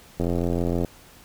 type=click train; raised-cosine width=2 ms; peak=-12 dBFS; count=57; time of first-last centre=0.2-0.847 s; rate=86.5 Hz; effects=pink hiss -50 dBFS RMS until 1.24 s